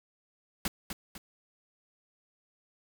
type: noise with echo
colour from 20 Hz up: pink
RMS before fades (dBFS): -31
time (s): 0.65-0.68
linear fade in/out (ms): 2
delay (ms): 250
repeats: 2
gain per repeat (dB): -7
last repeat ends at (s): 1.18
effects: none